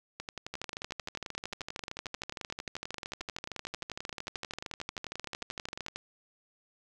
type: two click trains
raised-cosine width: 0.2 ms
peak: -20 / -21 dBFS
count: 72 / 65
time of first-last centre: 0.54-5.96 / 0.2-5.864 s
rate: 13.1 / 11.3 Hz
effects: none

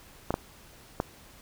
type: clicks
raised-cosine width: 1 ms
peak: -12 dBFS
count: 3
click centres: 0.306 / 0.341 / 1.001 s
effects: pink hiss -53 dBFS RMS until 1.41 s

